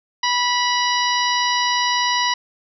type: harmonic tone with a mistuned harmonic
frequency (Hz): 981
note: B5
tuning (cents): -12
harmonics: 1 / 2 / 3 / 4 / 5 / 6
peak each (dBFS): -20 / -23 / -25 / -26 / -27 / -28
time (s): 0.23-2.34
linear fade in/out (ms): 5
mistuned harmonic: 6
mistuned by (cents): -74
effects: none